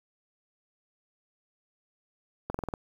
slowing click train, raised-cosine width 1 ms, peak -18 dBFS, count 6, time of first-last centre 2.5-2.738 s, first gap 44 ms, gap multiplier 1.04, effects 8-bit

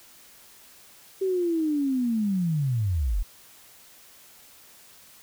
sine linear sweep, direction down, 388.4 to 36.34 Hz, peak -22 dBFS, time 1.21-3.23 s, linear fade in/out 10 ms, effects white hiss -52 dBFS RMS until 5.22 s

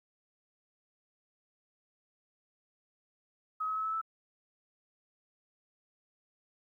sine tone with pitch steps, 1271 / 1282.1 / 1293.2 / 1304.5 / 1315.8 Hz, D#6 / E6 / E6 / E6 / E6, +36 / -48 / -34 / -18 / -4 cents, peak -31 dBFS, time 3.6-4.015 s, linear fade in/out 10 ms, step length 83 ms, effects 12-bit

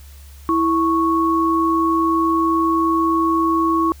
sine tone pair together, 328.8 / 1105.9 Hz, E4 / C#6, -4 / -4 cents, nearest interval octave + major sixth, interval 2100 cents, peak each -17 dBFS, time 0.49-3.92 s, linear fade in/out 0 ms, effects added 70 Hz sine -38 dBFS peak until 4 s + white hiss -49 dBFS RMS until 4 s

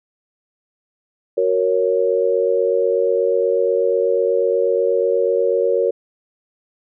sine chord, F# major, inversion none, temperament equal, 370 / 466.2 / 554.4 Hz, F#4 / A#4 / C#5, 0 / 0 / 0 cents, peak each -21 / -17 / -19 dBFS, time 1.37-5.91 s, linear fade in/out 10 ms, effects none

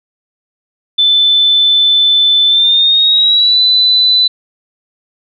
sine tone with pitch glide, 3520 to 3997 Hz, A7 to B7, 0 to +20 cents, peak -6 dBFS, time 0.98-4.28 s, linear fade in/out 10 ms, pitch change +220 cents, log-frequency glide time 2.47-3.61 s, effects none

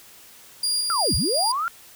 30% pulse tone with tremolo, 4818 Hz, D8, 43 cents sharp, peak -18 dBFS, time 0.63-1.52 s, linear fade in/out 5 ms, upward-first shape square, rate 2.8 Hz, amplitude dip 25%
sine linear two-way sweep, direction down then up, 1420 to 45.87 to 1420 Hz, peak -22 dBFS, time 0.9-1.68 s, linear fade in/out 0 ms, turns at 1.15 s
effects white hiss -48 dBFS RMS until 1.95 s

